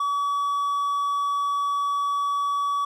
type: tone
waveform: triangle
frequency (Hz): 1139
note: C#6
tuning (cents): +47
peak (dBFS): -20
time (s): 0-2.85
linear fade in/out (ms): 5
effects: none